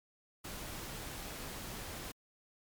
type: noise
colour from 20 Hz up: pink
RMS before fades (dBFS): -44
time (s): 0.44-2.12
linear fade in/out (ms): 10
effects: MP3 96 kbps